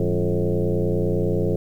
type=tone with frequency modulation; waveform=sine; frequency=165.3 Hz; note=E3; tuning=5 cents sharp; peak=-18 dBFS; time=0-1.56 s; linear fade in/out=2 ms; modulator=90.1 Hz; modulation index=4; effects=9-bit